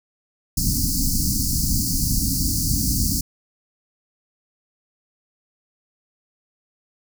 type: band-stop noise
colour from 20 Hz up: pink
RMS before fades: -21 dBFS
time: 0.57-3.21 s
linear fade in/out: 5 ms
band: 300 to 4500 Hz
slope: 96 dB/octave
effects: none